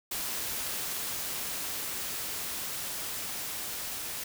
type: noise with level ramp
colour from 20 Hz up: white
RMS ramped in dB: -34 to -37 dBFS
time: 0.11-4.24 s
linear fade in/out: 5 ms
effects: none